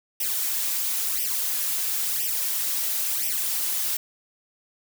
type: noise with flanger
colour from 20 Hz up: blue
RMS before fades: -26 dBFS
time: 0.2-3.97 s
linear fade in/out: 5 ms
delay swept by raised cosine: 0.35 to 6.05 ms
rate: 0.98 Hz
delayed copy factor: +1
effects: none